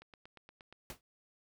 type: click train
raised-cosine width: 0.3 ms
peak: -37 dBFS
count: 7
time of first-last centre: 0.02-0.726 s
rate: 8.5 Hz
type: noise with exponential decay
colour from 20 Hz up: pink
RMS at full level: -41 dBFS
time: 0.9-1.01 s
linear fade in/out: 1 ms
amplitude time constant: 22 ms
effects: none